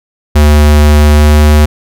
square tone with pitch glide, 74.5 to 75.15 Hz, D2 to D2, +25 to +40 cents, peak -3 dBFS, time 0.35-1.66 s, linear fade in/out 10 ms, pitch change +15 cents, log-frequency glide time 1.11-1.24 s, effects none

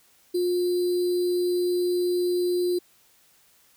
sine tone with sample-and-hold, 355.6 Hz, F4, 31 cents sharp, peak -21 dBFS, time 0.34-2.79 s, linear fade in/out 10 ms, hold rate 4410 Hz, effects white hiss -60 dBFS RMS until 3.76 s

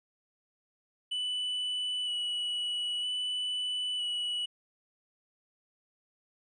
triangle tone with vibrato, 2960 Hz, F#7, in tune, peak -29 dBFS, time 1.11-4.46 s, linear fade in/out 10 ms, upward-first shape square, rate 0.52 Hz, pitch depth 13 cents each way, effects resampled to 24000 Hz

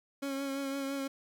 30% pulse tone with vibrato, 274.7 Hz, C#4, 16 cents flat, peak -31 dBFS, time 0.22-1.08 s, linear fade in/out 10 ms, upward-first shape triangle, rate 5.9 Hz, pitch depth 31 cents each way, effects none

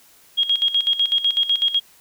sine tone with tremolo, 3272 Hz, G#7, 26 cents flat, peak -14 dBFS, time 0.37-1.8 s, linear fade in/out 20 ms, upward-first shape square, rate 8 Hz, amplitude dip 75%, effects white hiss -52 dBFS RMS until 2 s

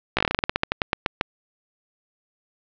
slowing click train, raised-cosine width 0.3 ms, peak -3 dBFS, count 18, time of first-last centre 0.17-1.211 s, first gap 16 ms, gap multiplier 1.15, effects low-pass 4000 Hz 12 dB/octave

